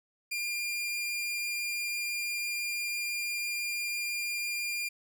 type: tone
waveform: sawtooth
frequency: 2402 Hz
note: D7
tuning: 38 cents sharp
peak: -28 dBFS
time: 0.31-4.89 s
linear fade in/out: 10 ms
effects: none